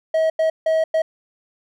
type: tone bursts at uneven times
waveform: triangle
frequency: 640 Hz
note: D#5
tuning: 49 cents sharp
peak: -13 dBFS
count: 4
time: 0.14-0.3 / 0.39-0.5 / 0.66-0.84 / 0.94-1.02 s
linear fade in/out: 5 ms
effects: none